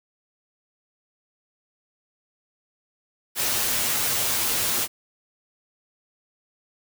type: noise with comb filter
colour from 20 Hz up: white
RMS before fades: -24 dBFS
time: 3.35-4.88 s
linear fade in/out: 50 ms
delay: 8.4 ms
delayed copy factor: +0.5
effects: none